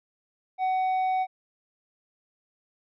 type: tone with tanh clipping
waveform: triangle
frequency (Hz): 750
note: F#5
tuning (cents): +23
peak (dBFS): -24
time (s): 0.58-1.27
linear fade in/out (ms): 50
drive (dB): 10
effects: none